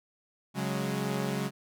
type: chord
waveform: sawtooth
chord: C# suspended fourth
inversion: none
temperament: equal with one note detuned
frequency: 138.19 / 185 / 207.7 Hz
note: C#3 / F#3 / G#3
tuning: -5 / 0 / 0 cents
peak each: -30 dBFS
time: 0.54-1.51 s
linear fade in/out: 50 ms
effects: none